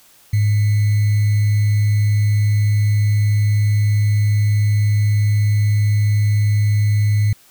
sine tone with sample-and-hold, 104.6 Hz, G#2, 13 cents sharp, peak -12 dBFS, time 0.33-7.33 s, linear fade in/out 5 ms, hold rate 2100 Hz, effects white hiss -50 dBFS RMS until 7.5 s

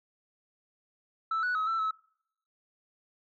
sine tone with pitch steps, 1319 / 1476 / 1277 / 1334 / 1296 Hz, E6 / F#6 / D#6 / E6 / E6, +1 / -5 / +45 / +20 / -30 cents, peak -25 dBFS, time 1.31-1.91 s, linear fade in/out 5 ms, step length 120 ms, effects noise-tail reverb RT60 0.7 s tail -25 dB re dry + tanh soft clip ceiling -25 dBFS

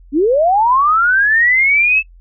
sine linear sweep, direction up, 260.2 to 2637 Hz, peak -9 dBFS, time 0.12-2.03 s, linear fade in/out 50 ms, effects noise-tail reverb RT60 0.1 s tail -22 dB re dry + added 43 Hz sine -39 dBFS peak until 2.2 s

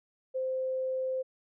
sine tone, 520 Hz, C5, 11 cents flat, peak -29 dBFS, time 0.34-1.23 s, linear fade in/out 20 ms, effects none

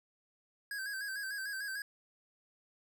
square tone with vibrato, 1601 Hz, G6, 36 cents sharp, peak -38 dBFS, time 0.71-1.82 s, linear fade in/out 2 ms, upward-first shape square, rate 6.7 Hz, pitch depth 55 cents each way, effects none

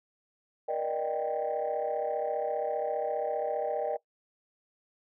sine chord, Eb major seventh, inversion second, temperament equal with one note detuned, 473.8 / 587.3 / 622.3 / 784 Hz, Bb4 / D5 / Eb5 / G5, +28 / 0 / 0 / 0 cents, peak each -33 dBFS, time 0.68-3.97 s, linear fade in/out 10 ms, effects noise-tail reverb RT60 0.1 s tail -19 dB re dry + tanh soft clip ceiling -22 dBFS

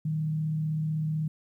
sine tone with frequency modulation, 155.56 Hz, D#3, in tune, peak -26 dBFS, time 0.05-1.28 s, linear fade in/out 5 ms, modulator 35.9 Hz, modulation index 0.26, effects 11-bit

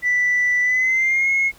sine tone with pitch glide, 1975.5 to 2167 Hz, B6 to C#7, 0 to -40 cents, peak -14 dBFS, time 0.02-1.52 s, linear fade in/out 50 ms, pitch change +160 cents, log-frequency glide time 0.62-1.3 s, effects tanh soft clip ceiling -12 dBFS + pink hiss -49 dBFS RMS until 1.58 s

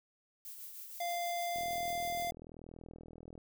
violet noise with tremolo, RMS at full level -46 dBFS, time 0.45-2.31 s, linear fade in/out 0 ms, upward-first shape triangle, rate 6.4 Hz, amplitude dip 45%
square tone, 694 Hz, F5, 11 cents flat, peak -35 dBFS, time 1-2.31 s, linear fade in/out 5 ms
click train, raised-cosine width 2 ms, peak -37 dBFS, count 75, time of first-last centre 1.56-3.378 s, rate 40.7 Hz
effects none

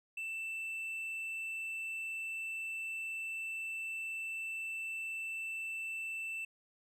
triangle tone, 2661 Hz, E7, 16 cents sharp, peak -36 dBFS, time 0.17-6.45 s, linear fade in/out 5 ms, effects none

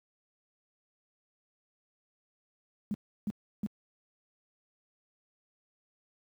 sine tone bursts, 207.7 Hz, G#3, in tune, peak -29 dBFS, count 3, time 2.91-3.663 s, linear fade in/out 0 ms, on 31 ms, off 330 ms, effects high-pass 80 Hz 12 dB/octave + 10-bit

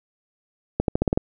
accelerating click train, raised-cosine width 2 ms, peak -6 dBFS, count 7, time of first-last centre 0.8-1.175 s, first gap 82 ms, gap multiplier 0.89, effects none

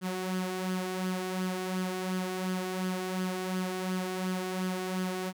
sawtooth tone with flanger, 185 Hz, F#3, in tune, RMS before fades -33 dBFS, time 0.01-5.33 s, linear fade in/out 50 ms, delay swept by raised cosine 0.62 to 2.82 ms, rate 2.8 Hz, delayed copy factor +0.5, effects none

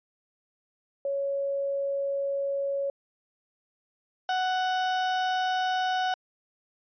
sine / 35% pulse tone pair in turn, 556 / 742.2 Hz, C#5 / F#5, +5 / +5 cents, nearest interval perfect fourth, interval 500 cents, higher second, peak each -26 / -23 dBFS, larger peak second, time 1.05-2.9 / 4.29-6.14 s, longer neither, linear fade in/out 2 ms, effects resampled to 11025 Hz

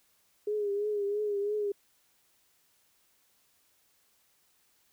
sine tone with vibrato, 411.9 Hz, G#4, 14 cents flat, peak -28 dBFS, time 0.47-1.72 s, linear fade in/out 5 ms, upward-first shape triangle, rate 3 Hz, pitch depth 61 cents each way, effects white hiss -69 dBFS RMS until 4.92 s

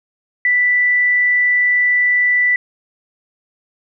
sine tone, 1975.5 Hz, B6, in tune, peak -11 dBFS, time 0.45-2.56 s, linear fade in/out 2 ms, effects none

